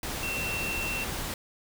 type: tone in noise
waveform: sine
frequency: 2700 Hz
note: E7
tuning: 41 cents sharp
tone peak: -31 dBFS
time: 0.23-1.04 s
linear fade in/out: 2 ms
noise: pink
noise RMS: -34 dBFS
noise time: 0.03-1.34 s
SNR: 0 dB
effects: none